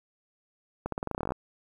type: accelerating click train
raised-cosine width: 1 ms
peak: -17 dBFS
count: 15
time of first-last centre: 0.86-1.321 s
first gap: 63 ms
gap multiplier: 0.89
effects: 9-bit